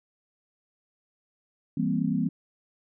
sine chord, C dominant seventh, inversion first, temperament equal with one note detuned, 164.81 / 196.79 / 233.1 / 261.6 Hz, E3 / G3 / Bb3 / C4, 0 / +7 / 0 / 0 cents, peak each -29 dBFS, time 1.77-2.29 s, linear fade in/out 5 ms, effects none

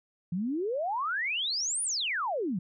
sine exponential two-way sweep, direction up then down, 164.81 to 9970 to 164.81 Hz, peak -28 dBFS, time 0.32-2.59 s, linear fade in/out 5 ms, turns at 1.83 s, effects none

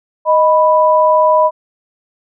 sine tone pair together, 622.3 / 987.8 Hz, D#5 / B5, 0 / 0 cents, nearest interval minor sixth, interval 800 cents, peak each -10 dBFS, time 0.25-1.51 s, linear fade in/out 50 ms, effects none

